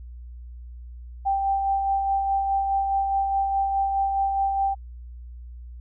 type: tone with tremolo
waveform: sine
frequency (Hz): 785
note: G5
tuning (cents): +2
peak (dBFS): -19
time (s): 1.25-4.75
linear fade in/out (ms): 20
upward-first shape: sine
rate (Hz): 4.8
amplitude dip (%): 35
effects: added 60 Hz sine -37 dBFS peak until 5.8 s